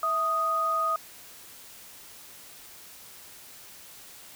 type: tone pair together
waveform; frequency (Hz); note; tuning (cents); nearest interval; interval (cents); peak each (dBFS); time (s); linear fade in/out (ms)
sine; 656.6 / 1244.5; E5 / D#6; -7 / 0; major seventh; 1107; -33 / -24; 0.03-0.96; 2
effects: white hiss -48 dBFS RMS until 4.35 s